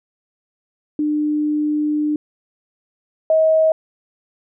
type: tone pair in turn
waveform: sine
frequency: 300 / 635.7 Hz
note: D4 / D#5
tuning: +37 / +37 cents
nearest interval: octave + minor second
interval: 1300 cents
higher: second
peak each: -16 / -11 dBFS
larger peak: second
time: 0.99-2.16 / 3.3-3.72 s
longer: first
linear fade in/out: 2 ms
effects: none